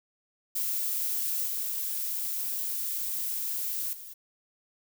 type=noise with level steps; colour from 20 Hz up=violet; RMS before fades=-30 / -32 / -44 dBFS; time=0.55-4.14 s; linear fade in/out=10 ms; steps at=1.46 / 3.93 s; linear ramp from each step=2 ms; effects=none